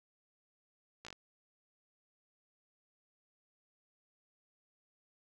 slowing click train, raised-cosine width 0.2 ms, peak -30 dBFS, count 5, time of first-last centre 1.05-1.128 s, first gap 16 ms, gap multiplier 1.13, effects none

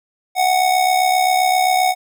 square tone with amplitude modulation, 740 Hz, F#5, in tune, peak -11 dBFS, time 0.35-1.95 s, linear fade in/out 50 ms, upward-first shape sine, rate 67.6 Hz, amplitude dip 60%, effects none

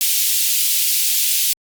white high-pass noise, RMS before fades -17 dBFS, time 0.01-1.53 s, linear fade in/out 0 ms, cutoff 2700 Hz, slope 24 dB/octave, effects Opus 48 kbps

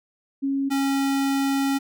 sine / square tone pair in turn, 274.4 / 274.4 Hz, C#4 / C#4, -17 / -17 cents, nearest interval unison, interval 0 cents, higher neither, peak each -21 dBFS, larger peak neither, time 0.42-0.7 / 0.7-1.79 s, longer second, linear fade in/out 20 ms, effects none

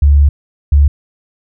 sine tone pair in turn, 71.7 / 71.7 Hz, D2 / D2, -41 / -41 cents, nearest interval unison, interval 0 cents, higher neither, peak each -4 dBFS, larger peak neither, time 0.02-0.29 / 0.72-0.88 s, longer first, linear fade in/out 5 ms, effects none

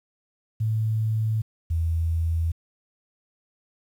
sine tone pair in turn, 110 / 82.41 Hz, A2 / E2, 0 / 0 cents, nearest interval perfect fourth, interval 500 cents, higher first, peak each -21 dBFS, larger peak neither, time 0.6-1.42 / 1.7-2.52 s, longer neither, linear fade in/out 10 ms, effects 9-bit

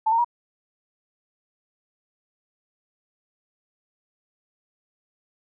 sine tone with pitch steps, 880 / 916.8 / 955.2 Hz, A5 / A#5 / A#5, 0 / -29 / +42 cents, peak -17 dBFS, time 0.06-0.246 s, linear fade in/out 10 ms, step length 62 ms, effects none

